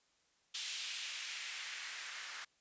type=noise with band-pass filter sweep; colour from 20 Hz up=blue; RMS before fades=-44 dBFS; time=0.54-2.45 s; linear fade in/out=10 ms; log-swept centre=3200 to 1500 Hz; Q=1.6; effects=white hiss -74 dBFS RMS until 2.6 s + resampled to 16000 Hz